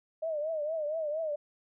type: tone with vibrato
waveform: sine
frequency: 620 Hz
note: D#5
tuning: 6 cents flat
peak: -30 dBFS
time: 0.22-1.36 s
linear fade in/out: 10 ms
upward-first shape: triangle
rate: 4.3 Hz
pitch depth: 120 cents each way
effects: none